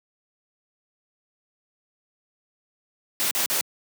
white noise bursts, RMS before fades -24 dBFS, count 3, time 3.2-3.61 s, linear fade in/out 0 ms, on 110 ms, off 40 ms, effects high-pass 200 Hz 12 dB/octave

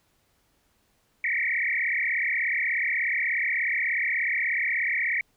sine tone with frequency modulation, 2070 Hz, C7, 19 cents flat, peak -23 dBFS, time 1.24-5.21 s, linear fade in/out 2 ms, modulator 36.6 Hz, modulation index 6.5, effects pink hiss -68 dBFS RMS until 5.36 s

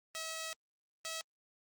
5% pulse tone pair in turn, 644 / 647 Hz, E5 / E5, -41 / -32 cents, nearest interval unison, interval 9 cents, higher second, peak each -28 dBFS, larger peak neither, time 0.15-0.53 / 1.05-1.21 s, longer first, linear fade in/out 0 ms, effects Opus 24 kbps

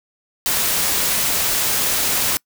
white noise, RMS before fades -19 dBFS, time 0.46-2.37 s, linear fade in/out 0 ms, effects noise-tail reverb RT60 0.1 s tail -26 dB re dry

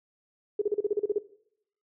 sine tone bursts, 415.3 Hz, G#4, in tune, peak -22 dBFS, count 10, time 0.59-1.184 s, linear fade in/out 5 ms, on 27 ms, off 36 ms, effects noise-tail reverb RT60 0.7 s tail -18 dB re dry

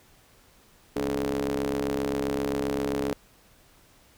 sawtooth ring-modulated tone, 67.6 Hz, C#2, 43 cents flat, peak -19 dBFS, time 0.96-3.13 s, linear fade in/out 0 ms, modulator 358 Hz, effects pink hiss -58 dBFS RMS until 4.17 s

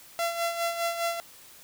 sawtooth tone with tremolo, 679 Hz, F5, 49 cents flat, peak -21 dBFS, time 0.19-1.2 s, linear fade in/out 0 ms, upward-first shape sine, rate 4.9 Hz, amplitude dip 60%, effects white hiss -51 dBFS RMS until 1.63 s

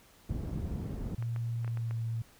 white low-pass noise, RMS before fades -36 dBFS, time 0.29-1.15 s, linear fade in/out 5 ms, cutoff 160 Hz, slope 12 dB/octave
sine tone with pitch glide, 116.7 to 114.3 Hz, A#2 to A#2, +2 to -34 cents, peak -31 dBFS, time 1.18-2.22 s, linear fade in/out 5 ms, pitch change -36 cents, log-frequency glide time 1.64-1.97 s
clicks, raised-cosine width 0.5 ms, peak -31 dBFS, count 6, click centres 1.225 / 1.362 / 1.646 / 1.678 / 1.773 / 1.91 s
effects pink hiss -60 dBFS RMS until 2.39 s

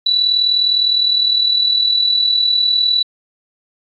sine tone with amplitude modulation, 3951 Hz, B7, in tune, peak -9 dBFS, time 0.06-3.03 s, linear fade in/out 5 ms, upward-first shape sine, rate 39.7 Hz, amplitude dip 55%, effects AAC 48 kbps

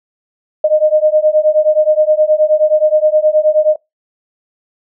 sine beating tone pair, 610 / 619.5 Hz, D#5 / D#5, -34 / -8 cents, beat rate 9.5 Hz, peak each -11 dBFS, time 0.64-3.76 s, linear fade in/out 5 ms, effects noise-tail reverb RT60 0.2 s tail -25 dB re dry

